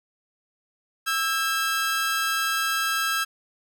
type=tone pair together; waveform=sawtooth; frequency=1318.5 / 1612.3 Hz; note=E6 / G6; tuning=0 / +48 cents; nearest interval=minor third; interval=348 cents; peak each=-22 dBFS; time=1.06-3.25 s; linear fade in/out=20 ms; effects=none